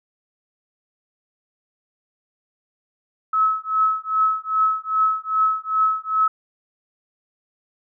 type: tone with tremolo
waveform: sine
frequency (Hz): 1292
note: E6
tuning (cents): -35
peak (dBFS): -13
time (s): 3.33-6.28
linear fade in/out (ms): 5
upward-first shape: triangle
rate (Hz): 2.5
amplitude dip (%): 100
effects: none